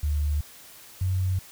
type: tone pair in turn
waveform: sine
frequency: 73.9 / 93.11 Hz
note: D2 / F#2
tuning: +11 / +11 cents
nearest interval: major third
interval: 400 cents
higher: second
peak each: -22 dBFS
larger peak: neither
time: 0.03-0.41 / 1.01-1.39 s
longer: neither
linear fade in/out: 5 ms
effects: white hiss -48 dBFS RMS until 1.51 s